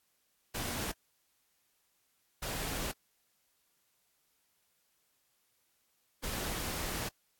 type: noise bursts at uneven times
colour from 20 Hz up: pink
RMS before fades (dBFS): -37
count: 3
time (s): 0.54-0.92 / 2.42-2.92 / 6.23-7.09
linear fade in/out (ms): 10
effects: white hiss -75 dBFS RMS until 7.39 s + AAC 64 kbps